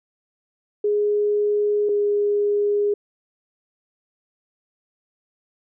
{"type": "tone pair in turn", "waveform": "sine", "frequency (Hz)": [415.3, 411.2], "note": ["G#4", "G#4"], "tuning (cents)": [0, -17], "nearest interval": "unison", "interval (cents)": 17, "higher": "first", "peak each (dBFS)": -17, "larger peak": "neither", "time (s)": [[0.84, 1.89], [1.89, 2.94]], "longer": "neither", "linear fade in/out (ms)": 5, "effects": []}